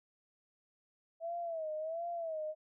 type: tone with vibrato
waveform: sine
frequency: 652 Hz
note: E5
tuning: 19 cents flat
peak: -36 dBFS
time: 1.2-2.55 s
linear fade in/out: 50 ms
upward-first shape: sine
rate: 1.4 Hz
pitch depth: 100 cents each way
effects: none